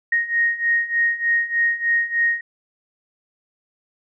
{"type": "beating tone pair", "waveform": "sine", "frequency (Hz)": [1864.7, 1868], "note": ["A#6", "A#6"], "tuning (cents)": [0, 3], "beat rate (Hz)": 3.3, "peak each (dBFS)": [-22, -19], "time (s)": [0.12, 2.41], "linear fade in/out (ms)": 5, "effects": []}